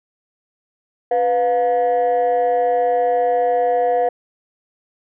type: tone pair together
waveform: sine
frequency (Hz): 496.6 / 711.3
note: B4 / F5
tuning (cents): +9 / +32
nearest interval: tritone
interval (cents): 623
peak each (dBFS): -15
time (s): 1.11-4.09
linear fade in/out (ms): 5
effects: tanh soft clip ceiling -11 dBFS

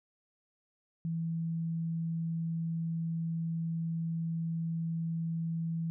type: tone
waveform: sine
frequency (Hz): 164.81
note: E3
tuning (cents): 0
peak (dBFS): -31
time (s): 1.05-5.9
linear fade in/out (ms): 0
effects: none

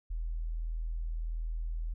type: tone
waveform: sine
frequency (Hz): 40.73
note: E1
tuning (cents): -20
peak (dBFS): -32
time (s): 0.1-1.94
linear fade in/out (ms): 10
effects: none

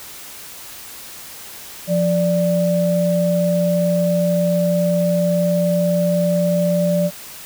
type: tone pair together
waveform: sine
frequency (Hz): 174.61 / 587.3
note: F3 / D5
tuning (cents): 0 / 0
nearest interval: octave + major sixth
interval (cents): 2100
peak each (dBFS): -17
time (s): 1.87-7.11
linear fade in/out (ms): 50
effects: white hiss -36 dBFS RMS until 7.45 s

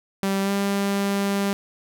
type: tone with pitch glide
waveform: sawtooth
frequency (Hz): 195.3 to 199.06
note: G3 to G3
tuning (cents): -6 to +27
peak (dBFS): -17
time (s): 0.23-1.53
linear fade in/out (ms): 0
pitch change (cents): +33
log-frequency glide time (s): 0.42-0.51
effects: none

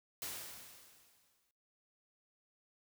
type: noise with exponential decay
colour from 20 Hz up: white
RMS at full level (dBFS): -41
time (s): 0.22-1.51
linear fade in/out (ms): 1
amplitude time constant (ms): 280
effects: noise-tail reverb RT60 0.4 s tail -21 dB re dry

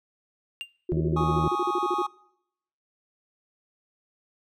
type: tone with exponential decay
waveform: triangle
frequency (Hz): 2794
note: F7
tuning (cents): 0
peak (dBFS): -25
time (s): 0.61-0.69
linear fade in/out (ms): 0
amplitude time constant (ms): 17
type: tone bursts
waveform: sine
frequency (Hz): 358.5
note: F4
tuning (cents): +45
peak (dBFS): -24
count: 15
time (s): 0.89-2.021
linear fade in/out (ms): 5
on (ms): 39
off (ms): 39
type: harmonic tone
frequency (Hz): 79.1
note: D#2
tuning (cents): +29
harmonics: 1 / 2 / 3 / 4 / 5 / 6 / 7 / 8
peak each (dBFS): -31 / -25 / -38 / -35 / -44 / -46 / -43 / -48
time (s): 0.92-1.48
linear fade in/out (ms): 0
type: chord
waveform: triangle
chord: Ab suspended fourth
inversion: none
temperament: just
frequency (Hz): 830.6 / 1107.5 / 1245.9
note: Ab5 / Db6 / Eb6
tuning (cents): 0 / -2 / +2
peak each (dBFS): -28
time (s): 1.16-2.07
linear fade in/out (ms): 10
effects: noise-tail reverb RT60 0.8 s tail -24 dB re dry

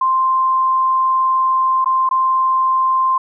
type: tone with dropouts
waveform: sine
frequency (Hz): 1046.5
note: C6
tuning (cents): 0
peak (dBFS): -12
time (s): 0.01-3.18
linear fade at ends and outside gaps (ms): 5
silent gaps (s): 1.845-1.858 / 2.091-2.11
effects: none

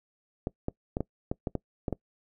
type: clicks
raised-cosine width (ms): 2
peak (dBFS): -16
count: 9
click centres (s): 0.471 / 0.684 / 0.969 / 1.006 / 1.315 / 1.472 / 1.553 / 1.882 / 1.927
effects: noise-tail reverb RT60 0.1 s tail -23 dB re dry

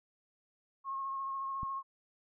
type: tone with vibrato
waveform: sine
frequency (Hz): 1083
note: C#6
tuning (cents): -41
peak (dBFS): -35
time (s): 0.84-1.83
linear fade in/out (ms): 50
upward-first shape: sine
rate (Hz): 14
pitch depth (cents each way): 18
type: click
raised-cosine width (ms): 5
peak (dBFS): -30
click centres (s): 1.632
effects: none

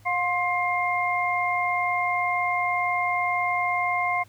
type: tone cluster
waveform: sine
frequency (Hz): 713 / 1057 / 2117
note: F5 / C6 / C7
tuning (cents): +36 / +17 / +20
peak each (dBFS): -26 / -27 / -26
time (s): 0.05-4.24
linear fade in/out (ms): 20
effects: added 105 Hz sine -51 dBFS peak until 4.28 s + pink hiss -58 dBFS RMS until 4.28 s

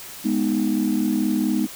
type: chord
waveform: sine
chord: G# minor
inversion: none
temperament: equal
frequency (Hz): 207.7 / 246.9 / 311.1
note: G#3 / B3 / D#4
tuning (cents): 0 / 0 / 0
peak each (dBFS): -22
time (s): 0.24-1.67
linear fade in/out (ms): 20
effects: tanh soft clip ceiling -12 dBFS + white hiss -38 dBFS RMS until 1.75 s

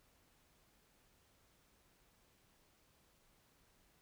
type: silence
effects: pink hiss -72 dBFS RMS until 4.01 s

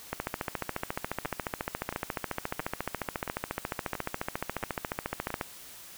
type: two click trains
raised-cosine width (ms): 0.5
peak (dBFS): -19 / -15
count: 7 / 76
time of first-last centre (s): 1.25-5.304 / 0.13-5.412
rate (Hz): 1.48 / 14.2
effects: white hiss -48 dBFS RMS until 5.97 s

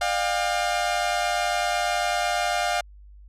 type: tone cluster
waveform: sawtooth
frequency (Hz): 600 / 708 / 798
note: D5 / F5 / G5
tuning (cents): +37 / +23 / +31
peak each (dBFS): -26 / -20 / -26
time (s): 0.01-2.81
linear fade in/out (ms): 5
effects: added 50 Hz sine -44 dBFS peak until 3.28 s + low-pass 9000 Hz 12 dB/octave

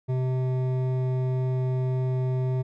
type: tone with hard clipping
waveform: triangle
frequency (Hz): 128.7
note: C3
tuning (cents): -28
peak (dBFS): -25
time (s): 0.08-2.63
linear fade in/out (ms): 20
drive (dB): 15
effects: none

